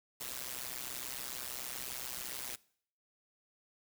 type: noise with amplitude modulation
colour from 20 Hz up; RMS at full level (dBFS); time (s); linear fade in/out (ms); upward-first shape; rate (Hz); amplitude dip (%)
white; -38; 0.2-2.56; 10; sine; 127; 95
effects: noise-tail reverb RT60 0.6 s tail -22 dB re dry